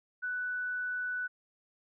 sine tone, 1488 Hz, F#6, 9 cents sharp, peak -32 dBFS, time 0.22-1.28 s, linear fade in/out 20 ms, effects none

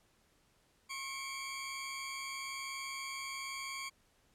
20% pulse tone pair together, 1084 / 2309 Hz, C#6 / D7, -39 / -30 cents, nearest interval octave + minor second, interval 1309 cents, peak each -38 / -38 dBFS, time 0.89-3.9 s, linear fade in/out 20 ms, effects pink hiss -71 dBFS RMS until 4.34 s + low-pass 12000 Hz 12 dB/octave

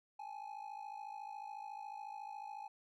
triangle ring-modulated tone, 835 Hz, G#5, 9 cents sharp, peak -40 dBFS, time 0.19-2.68 s, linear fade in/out 5 ms, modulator 27 Hz, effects none

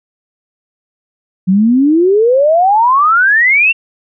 sine exponential sweep, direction up, 180 to 2767 Hz, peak -6 dBFS, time 1.47-3.73 s, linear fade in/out 20 ms, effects none

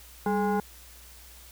sine tone with frequency modulation, 196.8 Hz, G3, 7 cents sharp, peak -23 dBFS, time 0.26-0.6 s, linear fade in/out 2 ms, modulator 621 Hz, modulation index 1.3, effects added 60 Hz sine -51 dBFS peak until 1.51 s + white hiss -51 dBFS RMS until 1.51 s

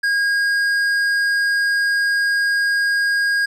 sine tone with tanh clipping, 1630 Hz, G#6, 33 cents flat, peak -17 dBFS, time 0.03-3.46 s, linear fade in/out 10 ms, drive 10 dB, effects none

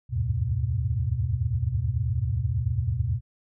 sine tone cluster, 71.4 / 81 / 95.4 / 104.3 / 122.5 Hz, D2 / E2 / G2 / G#2 / B2, -48 / -30 / -47 / +8 / -14 cents, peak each -32 / -30 / -31 / -30 / -27 dBFS, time 0.09-3.21 s, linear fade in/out 50 ms, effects none

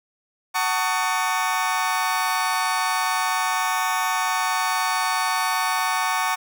30% pulse chord, D# half-diminished seventh, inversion first, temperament just, 746.7 / 896 / 1120.1 / 1244.5 Hz, F#5 / A5 / C#6 / D#6, +16 / +31 / +18 / 0 cents, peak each -24 / -23 / -22 / -28 dBFS, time 0.54-6.36 s, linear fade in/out 20 ms, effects none

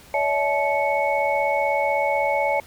sine tone cluster, 569 / 645 / 863 / 2210 Hz, C#5 / E5 / A5 / C#7, +45 / -38 / -34 / -6 cents, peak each -23 / -27 / -23 / -26 dBFS, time 0.14-2.6 s, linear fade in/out 2 ms, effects pink hiss -48 dBFS RMS until 2.66 s

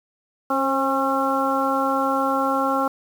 harmonic tone with a mistuned harmonic, 271 Hz, C#4, 39 cents flat, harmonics 1 / 2 / 3 / 4 / 5, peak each -25 / -25 / -25 / -25 / -25 dBFS, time 0.5-2.88 s, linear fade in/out 5 ms, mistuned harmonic 2, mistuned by -24 cents, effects 7-bit

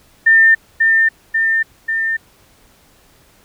sine tone with echo, 1802 Hz, A6, 41 cents sharp, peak -6 dBFS, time 0.26-0.55 s, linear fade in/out 10 ms, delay 540 ms, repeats 3, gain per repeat -3 dB, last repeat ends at 2.17 s, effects pink hiss -51 dBFS RMS until 3.44 s

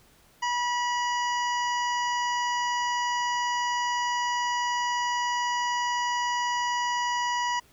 harmonic tone, 971 Hz, B5, 30 cents flat, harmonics 1 / 2 / 3 / 5 / 6 / 7, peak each -26 / -32 / -36 / -40 / -42 / -43 dBFS, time 0.42-7.6 s, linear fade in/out 10 ms, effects pink hiss -59 dBFS RMS until 7.72 s

